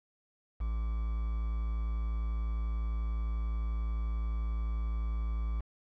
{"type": "tone with quantisation", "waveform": "triangle", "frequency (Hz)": 55.7, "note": "A1", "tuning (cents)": 22, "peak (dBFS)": -28, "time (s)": [0.6, 5.61], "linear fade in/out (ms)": 10, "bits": 8, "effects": ["low-pass 2000 Hz 12 dB/octave"]}